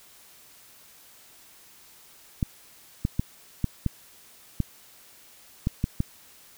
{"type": "clicks", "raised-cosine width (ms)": 5, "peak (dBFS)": -11, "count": 9, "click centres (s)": [2.428, 3.051, 3.195, 3.643, 3.863, 4.603, 5.671, 5.841, 6.004], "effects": ["white hiss -53 dBFS RMS until 6.57 s"]}